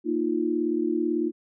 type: chord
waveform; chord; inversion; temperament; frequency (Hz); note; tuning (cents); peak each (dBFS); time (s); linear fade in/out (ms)
sine; Bb suspended fourth; none; equal; 233.1 / 311.1 / 349.2; Bb3 / Eb4 / F4; 0 / 0 / 0; -30 / -26 / -26; 0.04-1.32; 50
effects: none